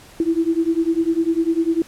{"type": "beating tone pair", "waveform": "sine", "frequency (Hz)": [325.1, 335.1], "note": ["E4", "E4"], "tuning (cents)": [-24, 29], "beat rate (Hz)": 10, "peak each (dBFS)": -19, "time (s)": [0.2, 1.82], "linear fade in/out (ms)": 2, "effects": ["pink hiss -45 dBFS RMS until 1.87 s", "low-pass 12000 Hz 12 dB/octave"]}